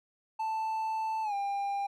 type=tone with pitch glide; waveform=triangle; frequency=882 to 799.5 Hz; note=A5 to G5; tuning=+4 to +34 cents; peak=-28 dBFS; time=0.39-1.87 s; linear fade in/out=10 ms; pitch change=-170 cents; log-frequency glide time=1.23-1.34 s; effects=none

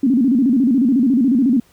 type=tone with vibrato; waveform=sine; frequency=253.5 Hz; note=B3; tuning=45 cents sharp; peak=-11 dBFS; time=0.03-1.6 s; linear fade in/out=5 ms; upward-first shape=square; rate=14 Hz; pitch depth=150 cents each way; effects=pink hiss -54 dBFS RMS until 1.72 s

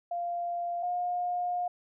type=tone pair in turn; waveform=sine; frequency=695 / 712.5 Hz; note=F5 / F5; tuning=-9 / +34 cents; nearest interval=unison; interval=43 cents; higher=second; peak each=-30 / -28 dBFS; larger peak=second; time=0.11-0.83 / 0.83-1.68 s; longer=second; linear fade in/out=5 ms; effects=none

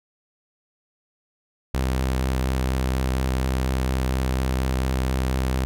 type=tone with vibrato; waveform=sawtooth; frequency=64.8 Hz; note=C2; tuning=16 cents flat; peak=-17 dBFS; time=1.74-5.65 s; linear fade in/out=0 ms; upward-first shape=triangle; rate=4.2 Hz; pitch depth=18 cents each way; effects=none

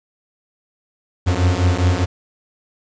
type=beating tone pair; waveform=45% pulse; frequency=87.31 / 92.21 Hz; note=F2 / F#2; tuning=0 / -5 cents; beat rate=4.9 Hz; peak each=-17 dBFS; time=1.26-2.06 s; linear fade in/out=20 ms; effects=resampled to 16000 Hz + 7-bit

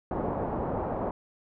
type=low-pass noise; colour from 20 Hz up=white; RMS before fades=-31 dBFS; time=0.11-1.11 s; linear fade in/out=2 ms; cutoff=850 Hz; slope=24 dB/octave; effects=none

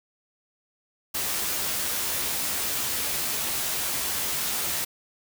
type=noise with comb filter; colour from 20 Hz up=white; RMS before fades=-28 dBFS; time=1.14-4.85 s; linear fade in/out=10 ms; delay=14 ms; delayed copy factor=+0.5; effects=none

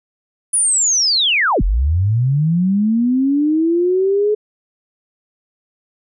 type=linear two-way sweep; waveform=sine; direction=down then up; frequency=9956 to 38 to 427.3 Hz; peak=-12 dBFS; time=0.53-4.35 s; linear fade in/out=10 ms; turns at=1.62 s; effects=none

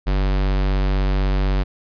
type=tone; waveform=square; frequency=48 Hz; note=G1; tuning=36 cents flat; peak=-17 dBFS; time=0.06-1.64 s; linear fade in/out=20 ms; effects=resampled to 11025 Hz

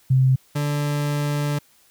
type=tone pair in turn; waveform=sine / 40% pulse; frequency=130.81 / 146.15 Hz; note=C3 / D3; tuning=0 / -8 cents; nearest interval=major second; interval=192 cents; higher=second; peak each=-13 / -20 dBFS; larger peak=first; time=0.1-0.36 / 0.55-1.59 s; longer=second; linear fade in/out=10 ms; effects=white hiss -57 dBFS RMS until 1.9 s

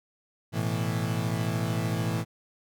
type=chord; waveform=35% pulse; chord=A suspended second; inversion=none; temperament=equal; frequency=110 / 123.47 / 164.81 Hz; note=A2 / B2 / E3; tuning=0 / 0 / 0 cents; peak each=-28 / -31 / -29 dBFS; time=0.52-2.25 s; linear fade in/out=50 ms; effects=none

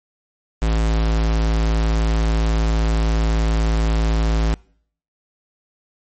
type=tone; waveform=square; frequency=55 Hz; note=A1; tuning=in tune; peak=-16 dBFS; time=0.62-4.54 s; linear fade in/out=0 ms; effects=noise-tail reverb RT60 0.6 s tail -25 dB re dry + MP3 32 kbps

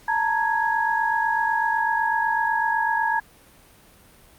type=tone cluster; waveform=sine; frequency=886 / 934 / 1661 Hz; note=A5 / A#5 / G#6; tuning=+12 / +3 / 0 cents; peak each=-24 dBFS; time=0.08-3.2 s; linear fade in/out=5 ms; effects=pink hiss -52 dBFS RMS until 4.38 s + Opus 48 kbps

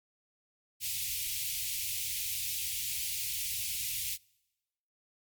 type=band-stop noise; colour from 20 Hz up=white; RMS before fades=-35 dBFS; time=0.8-4.18 s; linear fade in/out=50 ms; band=130 to 2200 Hz; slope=48 dB/octave; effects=noise-tail reverb RT60 1.0 s tail -26 dB re dry + Opus 48 kbps

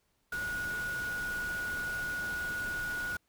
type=tone in noise; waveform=sine; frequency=1455 Hz; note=F#6; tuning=29 cents flat; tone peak=-33 dBFS; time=0.32-3.17 s; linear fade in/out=5 ms; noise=pink; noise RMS=-44 dBFS; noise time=0.32-3.17 s; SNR=+8 dB; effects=pink hiss -75 dBFS RMS until 3.28 s

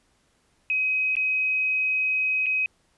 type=tone with dropouts; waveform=sine; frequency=2530 Hz; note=D#7; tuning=28 cents sharp; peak=-21 dBFS; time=0.7-2.66 s; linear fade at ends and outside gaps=1 ms; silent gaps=1.154-1.167 / 2.46-2.465 s; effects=pink hiss -66 dBFS RMS until 2.97 s + resampled to 24000 Hz

